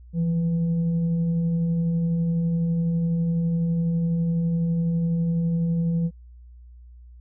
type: tone with frequency modulation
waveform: sine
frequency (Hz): 168.5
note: E3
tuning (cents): +38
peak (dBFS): -20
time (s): 0.13-6.11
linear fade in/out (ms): 50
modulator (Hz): 325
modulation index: 0.24
effects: added 60 Hz sine -43 dBFS peak until 7.2 s